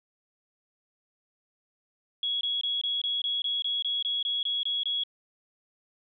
sine tone bursts, 3339 Hz, G#7, 9 cents sharp, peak -26 dBFS, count 14, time 2.23-5.036 s, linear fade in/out 2 ms, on 180 ms, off 22 ms, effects none

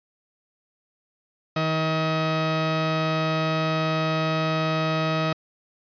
sawtooth tone pair together, 158.75 / 635 Hz, D#3 / D#5, +35 / +35 cents, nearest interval 2 octaves, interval 2400 cents, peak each -20 dBFS, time 1.56-5.33 s, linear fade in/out 5 ms, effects resampled to 11025 Hz

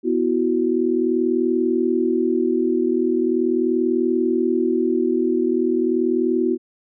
sine chord, B suspended fourth, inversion none, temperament equal, 246.9 / 329.6 / 370 Hz, B3 / E4 / F#4, 0 / 0 / 0 cents, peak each -22 / -21 / -20 dBFS, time 0.03-6.58 s, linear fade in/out 50 ms, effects none

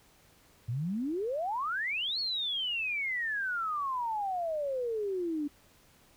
sine exponential two-way sweep, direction up then down, 110 to 4430 to 284.7 Hz, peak -30 dBFS, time 0.68-5.48 s, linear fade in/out 10 ms, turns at 2.19 s, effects pink hiss -62 dBFS RMS until 6.16 s

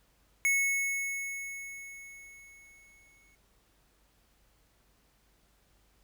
square tone with exponential decay, 2200 Hz, C#7, 14 cents flat, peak -24 dBFS, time 0.45-3.35 s, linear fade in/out 0 ms, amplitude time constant 630 ms, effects added 50 Hz sine -69 dBFS peak until 6.03 s + pink hiss -69 dBFS RMS until 6.03 s

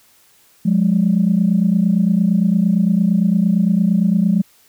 sine tone pair together, 178.93 / 207.7 Hz, F3 / G#3, +42 / 0 cents, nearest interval minor third, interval 258 cents, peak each -14 dBFS, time 0.65-4.42 s, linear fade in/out 10 ms, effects tanh soft clip ceiling -5 dBFS + white hiss -53 dBFS RMS until 4.68 s

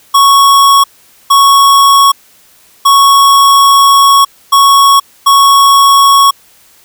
square tone bursts at uneven times, 1108.7 Hz, C#6, in tune, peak -3 dBFS, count 5, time 0.14-0.84 / 1.3-2.12 / 2.85-4.25 / 4.52-5 / 5.26-6.31 s, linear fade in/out 10 ms, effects white hiss -44 dBFS RMS until 6.84 s

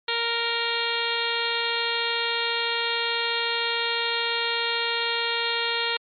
harmonic tone with a mistuned harmonic, 466.2 Hz, A#4, in tune, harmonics 1 / 2 / 3 / 4 / 5 / 6 / 7 / 8 / 9, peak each -32 / -32 / -32 / -32 / -32 / -32 / -32 / -32 / -32 dBFS, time 0.08-5.97 s, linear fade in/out 5 ms, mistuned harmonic 8, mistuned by -18 cents, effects MP3 32 kbps

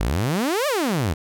sawtooth exponential two-way sweep, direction up then down, 46.25 to 622.3 to 72.6 Hz, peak -16 dBFS, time 0-1.14 s, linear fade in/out 10 ms, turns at 0.67 s, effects none

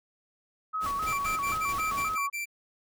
sine tone with vibrato, 1197 Hz, D6, 33 cents sharp, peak -28 dBFS, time 0.73-2.3 s, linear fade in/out 20 ms, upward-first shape square, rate 3.8 Hz, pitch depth 110 cents each way
pink noise with tremolo, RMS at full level -39 dBFS, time 0.8-2.17 s, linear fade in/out 50 ms, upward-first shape square, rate 4.5 Hz, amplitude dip 45%
45% pulse tone bursts, 2349 Hz, D7, in tune, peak -31 dBFS, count 8, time 1.06-2.457 s, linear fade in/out 20 ms, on 130 ms, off 51 ms
effects none

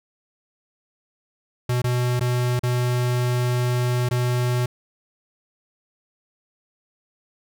square tone with dropouts, 123.47 Hz, B2, in tune, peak -20 dBFS, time 1.69-4.66 s, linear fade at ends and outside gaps 5 ms, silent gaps 1.819-1.841 / 2.196-2.208 / 2.594-2.633 / 4.089-4.11 s, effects none

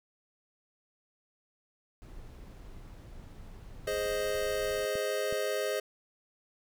brown noise, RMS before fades -47 dBFS, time 2.02-4.86 s, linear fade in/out 0 ms
square chord, Ab major, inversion none, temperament equal, 415.3 / 523.3 / 622.3 Hz, Ab4 / C5 / Eb5, 0 / 0 / 0 cents, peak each -35 dBFS, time 3.87-5.8 s, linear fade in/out 5 ms
clicks, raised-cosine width 3 ms, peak -29 dBFS, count 2, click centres 4.955 / 5.326 s
effects none

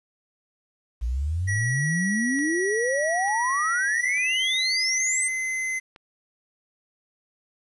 sine exponential sweep, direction up, 55.3 to 8770 Hz, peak -23 dBFS, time 1.01-5.29 s, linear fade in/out 20 ms
square tone with pitch glide, 1926 to 2052 Hz, B6 to C7, -44 to -34 cents, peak -26 dBFS, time 1.47-5.8 s, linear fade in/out 20 ms, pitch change +110 cents, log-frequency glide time 3.93-4.37 s
click train, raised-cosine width 0.3 ms, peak -30 dBFS, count 5, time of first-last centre 2.39-5.961 s, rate 1.12 Hz
effects resampled to 24000 Hz + 9-bit

